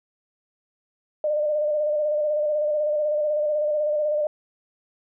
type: tone with vibrato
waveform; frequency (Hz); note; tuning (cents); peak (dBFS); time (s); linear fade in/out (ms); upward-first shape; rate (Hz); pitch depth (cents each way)
sine; 601; D5; +40; -20; 1.24-4.27; 2; square; 16; 29
effects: none